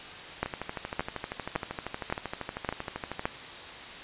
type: two click trains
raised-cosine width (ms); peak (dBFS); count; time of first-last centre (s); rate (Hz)
0.5; -18 / -12; 36 / 6; 0.46-3.194 / 0.43-3.255; 12.8 / 1.77
effects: white hiss -42 dBFS RMS until 4.03 s + resampled to 8000 Hz